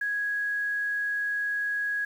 sine tone, 1661.2 Hz, G#6, in tune, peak -26 dBFS, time 0.01-2.05 s, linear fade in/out 5 ms, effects 9-bit

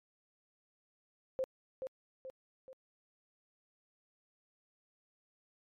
sine tone with echo, 523.3 Hz, C5, in tune, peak -31 dBFS, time 1.39-1.44 s, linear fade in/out 0 ms, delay 430 ms, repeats 3, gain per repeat -6 dB, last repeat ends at 2.73 s, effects MP3 64 kbps

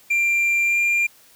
triangle tone with pitch glide, 2375 to 2393 Hz, D7 to D7, +19 to +32 cents, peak -15 dBFS, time 0.1-1.07 s, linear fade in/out 10 ms, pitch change +13 cents, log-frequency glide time 0.64-0.79 s, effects white hiss -52 dBFS RMS until 1.35 s

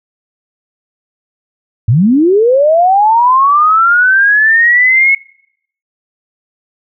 sine linear sweep, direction up, 98 to 2200 Hz, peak -5 dBFS, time 1.88-5.15 s, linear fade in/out 5 ms, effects noise-tail reverb RT60 0.7 s tail -24 dB re dry

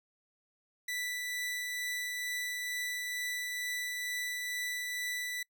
sawtooth tone with tremolo, 1975.5 Hz, B6, in tune, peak -30 dBFS, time 0.88-5.43 s, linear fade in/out 5 ms, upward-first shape triangle, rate 2.2 Hz, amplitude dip 25%, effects noise-tail reverb RT60 0.1 s tail -26 dB re dry

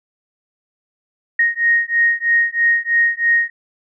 sine beating tone pair, 1864.7 / 1867.8 Hz, A#6 / A#6, 0 / +3 cents, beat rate 3.1 Hz, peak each -16 dBFS, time 1.39-3.5 s, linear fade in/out 5 ms, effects none

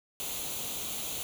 white noise with comb filter, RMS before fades -36 dBFS, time 0.2-1.23 s, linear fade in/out 0 ms, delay 0.29 ms, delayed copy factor +0.65, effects none

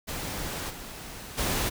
pink noise with level steps, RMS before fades -34 / -41 / -28 dBFS, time 0.07-1.7 s, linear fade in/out 20 ms, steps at 0.69 / 1.37 s, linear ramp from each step 20 ms, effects none

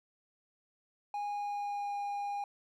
triangle tone with pitch glide, 822 to 811.6 Hz, G#5 to G#5, -18 to -40 cents, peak -32 dBFS, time 1.14-2.44 s, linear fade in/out 2 ms, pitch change -22 cents, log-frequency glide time 1.26-1.97 s, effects none

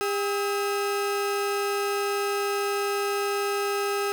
35% pulse tone pair together, 402.4 / 1280 Hz, G4 / D#6, +45 / +49 cents, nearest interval octave + minor sixth, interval 2004 cents, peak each -24 / -29 dBFS, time 0.01-4.12 s, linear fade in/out 0 ms, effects none

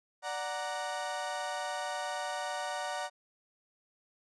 30% pulse chord, D augmented, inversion none, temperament equal, 587.3 / 740 / 932.3 Hz, D5 / F#5 / A#5, 0 / 0 / 0 cents, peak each -37 / -35 / -37 dBFS, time 0.22-3.1 s, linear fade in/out 50 ms, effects resampled to 22050 Hz

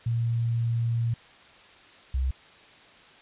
sine tone pair in turn, 116.54 / 65.23 Hz, A#2 / C2, 0 / -5 cents, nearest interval minor seventh, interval 1005 cents, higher first, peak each -23 / -23 dBFS, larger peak neither, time 0.06-1.14 / 2.14-2.31 s, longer first, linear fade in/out 5 ms, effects white hiss -52 dBFS RMS until 3.21 s + resampled to 8000 Hz

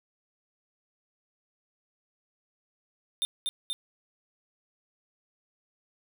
square tone with echo, 3600 Hz, A7, 39 cents sharp, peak -26 dBFS, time 3.22-3.25 s, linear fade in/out 0 ms, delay 240 ms, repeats 2, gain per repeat -2 dB, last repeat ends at 3.73 s, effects none

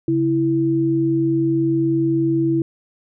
sine tone pair together, 138.48 / 329.6 Hz, C#3 / E4, -1 / 0 cents, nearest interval octave + minor third, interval 1501 cents, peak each -22 / -16 dBFS, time 0.08-2.62 s, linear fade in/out 2 ms, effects none

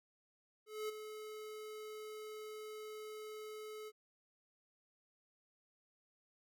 square tone with ADSR envelope, 429.5 Hz, A4, 42 cents flat, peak -38 dBFS, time 0.66-3.92 s, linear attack 230 ms, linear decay 14 ms, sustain -9 dB, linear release 44 ms, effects none

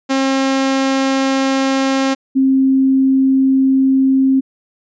sawtooth / sine tone pair in turn, 268.5 / 266.3 Hz, C4 / C4, +45 / +31 cents, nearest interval unison, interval 14 cents, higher first, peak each -9 dBFS, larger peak neither, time 0.09-2.15 / 2.35-4.41 s, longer neither, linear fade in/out 20 ms, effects resampled to 16000 Hz

